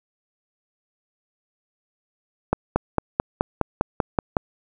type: accelerating click train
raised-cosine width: 1 ms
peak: -4 dBFS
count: 10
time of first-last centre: 2.53-4.368 s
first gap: 230 ms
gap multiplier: 0.97
effects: none